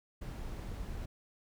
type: noise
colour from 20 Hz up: brown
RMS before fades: -41 dBFS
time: 0.21-1.06 s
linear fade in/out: 10 ms
effects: none